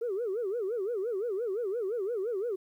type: tone with vibrato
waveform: sine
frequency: 428 Hz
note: A4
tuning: 48 cents flat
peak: -28 dBFS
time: 0.01-2.56 s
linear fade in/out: 10 ms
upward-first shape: sine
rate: 5.8 Hz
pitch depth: 240 cents each way
effects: tanh soft clip ceiling -26 dBFS + 11-bit